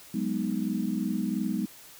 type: chord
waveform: sine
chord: G# minor seventh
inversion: third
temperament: equal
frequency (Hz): 185 / 207.7 / 246.9 / 311.1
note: F#3 / G#3 / B3 / D#4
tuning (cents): 0 / 0 / 0 / 0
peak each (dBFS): -33 / -30 / -32 / -34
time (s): 0.14-1.66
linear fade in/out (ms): 5
effects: white hiss -50 dBFS RMS until 1.99 s